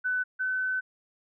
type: tone pair in turn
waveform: sine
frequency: 1500 / 1515.7 Hz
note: F#6 / F#6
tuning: +23 / +41 cents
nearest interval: unison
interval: 18 cents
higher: second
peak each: -25 / -26 dBFS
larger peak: first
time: 0.04-0.24 / 0.39-0.81 s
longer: second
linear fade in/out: 20 ms
effects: none